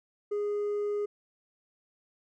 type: tone with hard clipping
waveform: triangle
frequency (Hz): 413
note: G#4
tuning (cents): -10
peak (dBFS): -27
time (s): 0.31-1.06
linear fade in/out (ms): 10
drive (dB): 1
effects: none